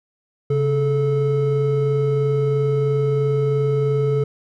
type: tone pair together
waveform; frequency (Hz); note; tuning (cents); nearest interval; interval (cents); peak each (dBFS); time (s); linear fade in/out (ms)
triangle; 136.9 / 433.7; C#3 / A4; -21 / -25; octave + minor sixth; 1996; -17; 0.5-4.24; 5
effects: none